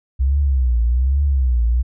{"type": "tone with vibrato", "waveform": "sine", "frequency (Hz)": 64.2, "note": "C2", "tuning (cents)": -32, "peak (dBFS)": -13, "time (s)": [0.19, 1.83], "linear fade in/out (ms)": 20, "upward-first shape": "triangle", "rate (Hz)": 1.2, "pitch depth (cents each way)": 210, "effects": []}